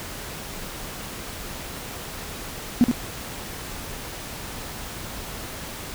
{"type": "tone with echo", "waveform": "sine", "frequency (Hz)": 241.1, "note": "B3", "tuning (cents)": -41, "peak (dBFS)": -10, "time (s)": [2.81, 2.84], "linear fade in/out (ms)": 0, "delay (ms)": 73, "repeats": 1, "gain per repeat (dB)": -6, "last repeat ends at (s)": 2.913, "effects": ["tanh soft clip ceiling -7 dBFS", "pink hiss -35 dBFS RMS until 5.94 s"]}